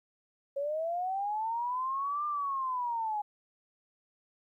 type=linear two-way sweep; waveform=sine; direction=up then down; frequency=548 to 1200 to 822 Hz; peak=-30 dBFS; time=0.56-3.22 s; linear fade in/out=10 ms; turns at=2.26 s; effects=12-bit